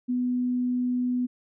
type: tone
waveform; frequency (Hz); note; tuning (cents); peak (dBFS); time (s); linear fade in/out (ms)
sine; 248.3; B3; +9; -23; 0.08-1.27; 20
effects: none